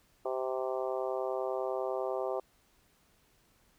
harmonic tone, 130 Hz, C3, 11 cents flat, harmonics 3 / 4 / 5 / 6 / 7 / 8 / 9, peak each -36 / -36 / -37 / -41 / -45 / -46 / -46 dBFS, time 0.25-2.4 s, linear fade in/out 5 ms, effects pink hiss -68 dBFS RMS until 3.78 s

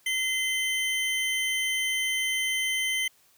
square tone pair together, 2060 / 3087 Hz, C7 / G7, -28 / -27 cents, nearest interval perfect fifth, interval 701 cents, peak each -28 / -30 dBFS, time 0.06-3.08 s, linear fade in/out 5 ms, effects white hiss -62 dBFS RMS until 3.37 s

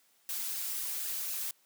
blue noise with flanger, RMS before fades -36 dBFS, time 0.29-1.51 s, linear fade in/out 2 ms, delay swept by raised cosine 0.86 to 6.56 ms, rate 3.9 Hz, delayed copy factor -0.8, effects white hiss -68 dBFS RMS until 1.65 s + high-pass 200 Hz 12 dB/octave

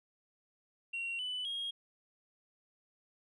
sine tone with pitch steps, 2745 / 2993 / 3264 Hz, F7 / F#7 / G#7, -31 / +19 / -31 cents, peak -34 dBFS, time 0.93-1.71 s, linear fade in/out 10 ms, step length 260 ms, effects tanh soft clip ceiling -33 dBFS

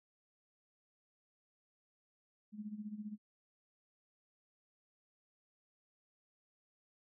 sine tone with tremolo, 210.8 Hz, G#3, 26 cents sharp, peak -39 dBFS, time 2.52-3.18 s, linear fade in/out 50 ms, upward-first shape sine, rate 15 Hz, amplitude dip 75%, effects none

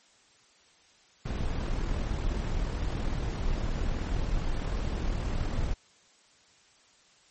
brown noise with amplitude modulation, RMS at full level -28 dBFS, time 1.25-5.74 s, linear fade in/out 10 ms, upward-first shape sine, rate 39.5 Hz, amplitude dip 35%, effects white hiss -61 dBFS RMS until 7.3 s + MP3 32 kbps

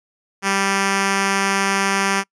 5% pulse tone with notch filter, 196 Hz, G3, in tune, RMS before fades -19 dBFS, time 0.42-2.24 s, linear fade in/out 50 ms, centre 540 Hz, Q 2, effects noise-tail reverb RT60 0.1 s tail -26 dB re dry + resampled to 22050 Hz

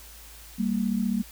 sine tone pair together, 196.5 / 231.6 Hz, G3 / A#3, +4 / -11 cents, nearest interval minor third, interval 285 cents, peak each -26 dBFS, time 0.58-1.23 s, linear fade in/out 20 ms, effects added 55 Hz sine -48 dBFS peak until 1.31 s + white hiss -48 dBFS RMS until 1.31 s

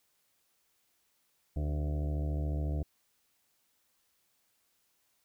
harmonic tone with a mistuned harmonic, 74 Hz, D2, 14 cents sharp, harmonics 1 / 2 / 3 / 4 / 5 / 6 / 7 / 8 / 9 / 10, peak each -31 / -37 / -51 / -43 / -50 / -54 / -49 / -53 / -49 / -59 dBFS, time 1.56-2.83 s, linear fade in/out 5 ms, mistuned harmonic 5, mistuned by +52 cents, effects white hiss -74 dBFS RMS until 5.24 s

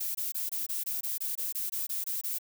violet noise bursts, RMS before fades -33 dBFS, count 14, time 0-2.386 s, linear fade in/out 10 ms, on 150 ms, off 22 ms, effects none

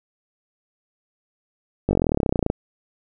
slowing click train, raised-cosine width 2 ms, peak -6 dBFS, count 23, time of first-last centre 1.89-2.501 s, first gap 20 ms, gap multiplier 1.03, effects none

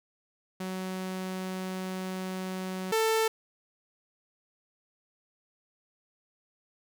sawtooth tone pair in turn, 186.7 / 444 Hz, F#3 / A4, +16 / +16 cents, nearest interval octave + minor third, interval 1500 cents, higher second, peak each -29 / -20 dBFS, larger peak second, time 0.6-2.92 / 2.92-3.28 s, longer first, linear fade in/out 5 ms, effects none

